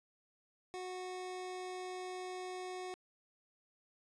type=tone; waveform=25% pulse; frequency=367.3 Hz; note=F#4; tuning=13 cents flat; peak=-38 dBFS; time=0.74-2.94 s; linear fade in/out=0 ms; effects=resampled to 22050 Hz